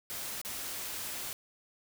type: noise with dropouts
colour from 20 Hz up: white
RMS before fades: -39 dBFS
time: 0.1-1.33 s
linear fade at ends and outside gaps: 0 ms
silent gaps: 0.415-0.449 s
effects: none